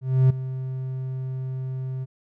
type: tone with ADSR envelope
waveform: triangle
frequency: 130.5 Hz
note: C3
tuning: 4 cents flat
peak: -10 dBFS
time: 0.01-2.06 s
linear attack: 290 ms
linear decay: 8 ms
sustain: -15 dB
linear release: 30 ms
effects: none